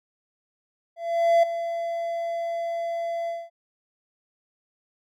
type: tone with ADSR envelope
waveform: triangle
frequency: 676 Hz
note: E5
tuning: 43 cents sharp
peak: -12 dBFS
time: 0.96-3.5 s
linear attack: 470 ms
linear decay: 7 ms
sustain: -12 dB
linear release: 220 ms
effects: none